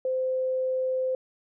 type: tone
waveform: sine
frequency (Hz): 517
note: C5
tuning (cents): -21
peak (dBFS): -24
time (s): 0.05-1.15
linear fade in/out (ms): 2
effects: none